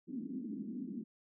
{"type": "band-pass noise", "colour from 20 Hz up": "white", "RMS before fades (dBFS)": -42, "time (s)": [0.07, 1.04], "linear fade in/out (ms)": 20, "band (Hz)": [200, 290], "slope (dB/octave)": 48, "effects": []}